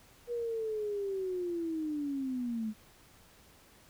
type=linear sweep; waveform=sine; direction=down; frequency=483.1 to 211.2 Hz; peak=-32 dBFS; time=0.27-2.74 s; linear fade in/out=50 ms; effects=pink hiss -60 dBFS RMS until 3.89 s